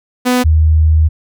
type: tone pair in turn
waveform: sawtooth / sine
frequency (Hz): 249.5 / 78.59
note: B3 / D#2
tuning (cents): +18 / +18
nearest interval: octave + minor sixth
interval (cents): 2000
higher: first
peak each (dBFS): -6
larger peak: neither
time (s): 0.25-0.44 / 0.44-1.09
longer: second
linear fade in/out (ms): 20
effects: none